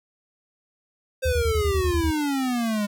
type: exponential sweep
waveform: square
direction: down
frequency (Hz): 526 to 202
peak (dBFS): -23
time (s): 1.22-2.87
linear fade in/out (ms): 20
type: tone bursts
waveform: sine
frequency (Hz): 76.5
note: D#2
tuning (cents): -29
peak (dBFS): -21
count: 9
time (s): 1.25-2.111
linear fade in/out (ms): 10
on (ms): 77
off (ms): 21
effects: none